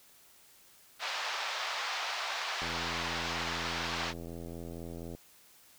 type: band-pass noise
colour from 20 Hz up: pink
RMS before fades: -36 dBFS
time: 0.99-4.14 s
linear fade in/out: 50 ms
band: 740 to 5200 Hz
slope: 24 dB/octave
type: click train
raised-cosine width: 2 ms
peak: -30 dBFS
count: 214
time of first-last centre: 2.62-5.15 s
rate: 84.2 Hz
effects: white hiss -60 dBFS RMS until 5.78 s